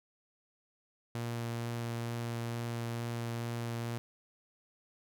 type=tone with vibrato; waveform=sawtooth; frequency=117.4 Hz; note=A#2; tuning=13 cents sharp; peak=-31 dBFS; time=1.15-3.98 s; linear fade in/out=0 ms; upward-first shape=triangle; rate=2.2 Hz; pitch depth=10 cents each way; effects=none